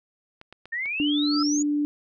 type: clicks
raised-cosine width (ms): 0.3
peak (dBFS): -27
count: 4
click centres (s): 0.414 / 0.526 / 0.656 / 0.858
type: exponential sweep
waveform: sine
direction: up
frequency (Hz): 1800 to 6960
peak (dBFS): -26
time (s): 0.72-1.63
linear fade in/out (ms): 10
type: tone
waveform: sine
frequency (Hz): 293.7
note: D4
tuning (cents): 0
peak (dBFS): -21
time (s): 1-1.85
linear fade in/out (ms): 0
type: tone with exponential growth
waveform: sine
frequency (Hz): 1318.5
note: E6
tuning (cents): 0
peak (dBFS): -25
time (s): 1.07-1.43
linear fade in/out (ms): 5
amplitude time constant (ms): 77
effects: none